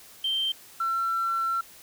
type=tone pair in turn; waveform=sine; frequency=3136 / 1350.9 Hz; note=G7 / E6; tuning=0 / +42 cents; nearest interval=octave + minor third; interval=1458 cents; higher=first; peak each=-23 / -23 dBFS; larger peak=neither; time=0.24-0.52 / 0.8-1.61 s; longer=second; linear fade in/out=5 ms; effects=tanh soft clip ceiling -20 dBFS + white hiss -50 dBFS RMS until 1.82 s